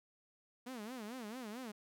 sawtooth tone with vibrato, 232.5 Hz, A#3, 4 cents flat, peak -40 dBFS, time 0.66-1.72 s, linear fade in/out 10 ms, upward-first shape sine, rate 4.5 Hz, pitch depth 210 cents each way, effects none

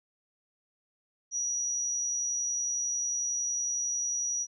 sine tone with amplitude modulation, 5810 Hz, F#8, 32 cents flat, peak -27 dBFS, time 1.31-4.47 s, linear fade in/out 50 ms, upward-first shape sine, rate 131 Hz, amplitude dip 30%, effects none

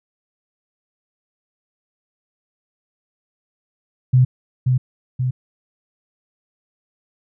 sine tone with echo, 127.4 Hz, C3, 46 cents flat, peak -9 dBFS, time 4.13-4.25 s, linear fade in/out 10 ms, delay 530 ms, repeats 2, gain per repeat -4 dB, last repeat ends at 5.31 s, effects none

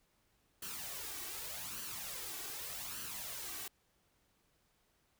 white noise with flanger, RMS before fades -44 dBFS, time 0.62-3.68 s, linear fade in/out 5 ms, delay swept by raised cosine 0.67 to 2.67 ms, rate 0.84 Hz, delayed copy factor +0.6, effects pink hiss -75 dBFS RMS until 5.19 s

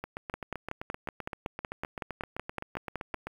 two click trains, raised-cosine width 0.5 ms, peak -21 / -18 dBFS, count 26 / 16, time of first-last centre 0.04-3.27 / 0.34-3.144 s, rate 7.74 / 5.35 Hz, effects 8-bit

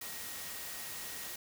sine tone in noise, 1886 Hz, A#6, 20 cents sharp, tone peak -53 dBFS, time 0.01-1.36 s, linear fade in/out 5 ms, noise white, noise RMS -43 dBFS, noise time 0.01-1.36 s, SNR -13 dB, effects none

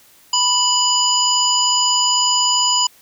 harmonic tone with a mistuned harmonic, 987.8 Hz, B5, in tune, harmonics 1 / 3 / 5 / 7, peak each -19 / -19 / -19 / -19 dBFS, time 0.33-2.87 s, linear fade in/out 5 ms, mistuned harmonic 7, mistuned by +21 cents, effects white hiss -50 dBFS RMS until 3.01 s

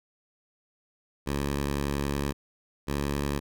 10% pulse tone pair in turn, 70.7 / 71.15 Hz, C#2 / C#2, +35 / +46 cents, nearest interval unison, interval 11 cents, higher second, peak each -19 dBFS, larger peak neither, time 1.26-2.33 / 2.87-3.4 s, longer first, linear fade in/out 20 ms, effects none

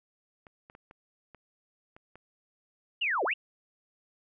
clicks, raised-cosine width 0.5 ms, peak -35 dBFS, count 7, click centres 0.468 / 0.699 / 0.751 / 0.911 / 1.347 / 1.965 / 2.156 s
sine linear two-way sweep, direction down then up, 2981 to 329.6 to 2981 Hz, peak -26 dBFS, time 3.01-3.34 s, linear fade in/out 10 ms, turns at 3.24 s
effects none

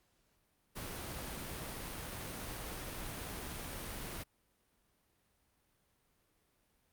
pink noise, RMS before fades -43 dBFS, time 0.75-4.24 s, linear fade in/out 20 ms, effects pink hiss -75 dBFS RMS until 6.92 s + Opus 48 kbps

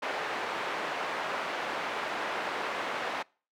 pink band-pass noise, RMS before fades -34 dBFS, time 0.02-3.23 s, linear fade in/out 10 ms, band 560 to 2200 Hz, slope 12 dB/octave, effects noise-tail reverb RT60 0.4 s tail -26 dB re dry

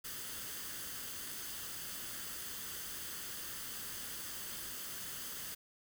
white noise with comb filter, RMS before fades -44 dBFS, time 0.04-5.55 s, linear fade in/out 10 ms, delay 0.63 ms, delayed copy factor +0.5, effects none

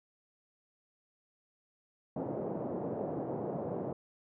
white band-pass noise, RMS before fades -37 dBFS, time 2.16-3.93 s, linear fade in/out 5 ms, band 120 to 630 Hz, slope 24 dB/octave, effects none

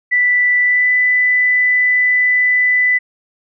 sine tone with pitch glide, 1975.5 to 1993.8 Hz, B6 to B6, 0 to +16 cents, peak -10 dBFS, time 0.11-2.99 s, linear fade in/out 20 ms, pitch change +16 cents, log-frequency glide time 0.62-0.9 s, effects none

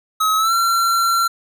square tone with pitch glide, 1279 to 1362.9 Hz, D#6 to F6, +47 to -43 cents, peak -15 dBFS, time 0.2-1.28 s, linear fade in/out 10 ms, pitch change +110 cents, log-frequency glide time 0.37-0.53 s, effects none

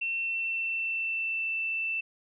sine tone with pitch glide, 2700 to 2664 Hz, E7 to E7, +41 to +18 cents, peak -28 dBFS, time 0.01-2.01 s, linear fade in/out 10 ms, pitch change -23 cents, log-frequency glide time 0.21-1.51 s, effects none

